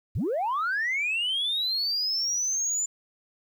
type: linear sweep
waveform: sine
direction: up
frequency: 61.7 to 7130 Hz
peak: -23 dBFS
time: 0.15-2.86 s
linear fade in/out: 10 ms
effects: tanh soft clip ceiling -22 dBFS + 10-bit